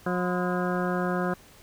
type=harmonic tone with a mistuned harmonic; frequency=180 Hz; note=F#3; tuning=47 cents flat; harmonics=1 / 2 / 3 / 4 / 6 / 7 / 8 / 9; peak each=-28 / -31 / -33 / -34 / -36 / -36 / -37 / -38 dBFS; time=0.06-1.34 s; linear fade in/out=5 ms; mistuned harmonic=6; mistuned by=-94 cents; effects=pink hiss -53 dBFS RMS until 1.62 s